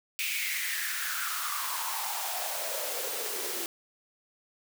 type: noise with high-pass filter sweep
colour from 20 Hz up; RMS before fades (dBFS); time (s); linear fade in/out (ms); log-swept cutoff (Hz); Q
white; -33; 0.19-3.66; 0; 2500 to 340; 5.6
effects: none